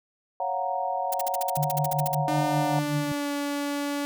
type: chord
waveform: sine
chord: Gb major seventh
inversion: second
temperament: equal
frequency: 554.4 / 698.5 / 740 / 932.3 Hz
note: Db5 / F5 / Gb5 / Bb5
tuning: 0 / 0 / 0 / 0 cents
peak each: -33 / -32 / -29 / -31 dBFS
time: 0.4-2.79 s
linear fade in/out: 2 ms
type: noise bursts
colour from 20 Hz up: blue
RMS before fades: -30 dBFS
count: 15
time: 1.12-2.149 s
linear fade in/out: 5 ms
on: 21 ms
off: 51 ms
type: tone with tremolo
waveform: sine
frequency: 148.5 Hz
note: D3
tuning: 20 cents sharp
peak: -23 dBFS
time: 1.57-3.12 s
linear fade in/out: 2 ms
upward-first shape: triangle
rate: 5.2 Hz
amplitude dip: 90%
type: tone with pitch glide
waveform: sawtooth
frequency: 300.7 to 286.6 Hz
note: D4 to D4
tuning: +41 to -42 cents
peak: -23 dBFS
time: 2.28-4.05 s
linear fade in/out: 0 ms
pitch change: -83 cents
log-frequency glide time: 2.42-3.32 s
effects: none